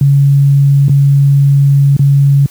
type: tone with dropouts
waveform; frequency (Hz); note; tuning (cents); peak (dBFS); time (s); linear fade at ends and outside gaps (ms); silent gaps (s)
sine; 140; C#3; +18; -4; 0.01-2.46; 2; 0.883-0.894 / 1.966-1.993
effects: white hiss -40 dBFS RMS until 2.5 s + high-pass 60 Hz 12 dB/octave